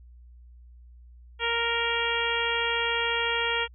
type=harmonic tone; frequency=466.2 Hz; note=A#4; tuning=in tune; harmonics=1 / 2 / 3 / 4 / 5 / 6 / 7; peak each=-32 / -32 / -32 / -32 / -32 / -32 / -32 dBFS; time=1.39-3.68 s; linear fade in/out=50 ms; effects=added 60 Hz sine -47 dBFS peak until 3.74 s